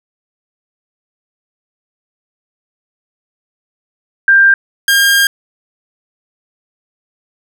sine / sawtooth tone pair in turn, 1588 / 1611.1 Hz, G6 / G6, +22 / +47 cents, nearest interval unison, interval 25 cents, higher second, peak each -4 dBFS, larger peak neither, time 4.28-4.54 / 4.88-5.27 s, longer second, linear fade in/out 2 ms, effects none

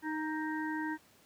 harmonic tone with a mistuned harmonic, 311.1 Hz, D#4, in tune, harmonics 1 / 3 / 5 / 6, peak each -35 / -40 / -42 / -43 dBFS, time 0.02-0.98 s, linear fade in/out 50 ms, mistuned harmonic 5, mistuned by +18 cents, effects pink hiss -63 dBFS RMS until 1.25 s + high-pass 100 Hz 12 dB/octave

